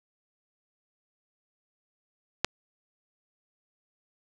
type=click; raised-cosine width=0.2 ms; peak=-5 dBFS; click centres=2.446 s; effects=none